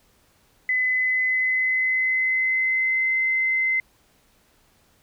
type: tone with pitch glide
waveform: sine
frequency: 2017 to 2062 Hz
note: B6 to C7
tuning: +36 to -26 cents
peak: -19 dBFS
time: 0.69-3.8 s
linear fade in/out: 2 ms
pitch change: +38 cents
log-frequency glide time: 0.82-3.17 s
effects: pink hiss -61 dBFS RMS until 5.02 s